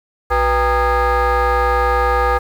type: tone with frequency modulation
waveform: sine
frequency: 370 Hz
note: F#4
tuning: in tune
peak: -10 dBFS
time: 0.3-2.39 s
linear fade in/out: 20 ms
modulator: 430 Hz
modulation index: 2.7
effects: tanh soft clip ceiling -11 dBFS + 7-bit